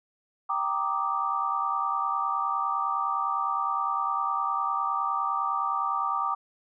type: chord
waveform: sine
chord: Eb major seventh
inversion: first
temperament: equal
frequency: 784 / 932.3 / 1174.7 / 1244.5 Hz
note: G5 / Bb5 / D6 / Eb6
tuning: 0 / 0 / 0 / 0 cents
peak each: -33 / -33 / -27 / -33 dBFS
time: 0.49-6.35 s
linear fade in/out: 10 ms
effects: none